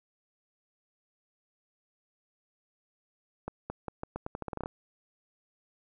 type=accelerating click train; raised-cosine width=1 ms; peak=-21 dBFS; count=14; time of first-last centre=3.48-4.659 s; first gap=220 ms; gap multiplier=0.83; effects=none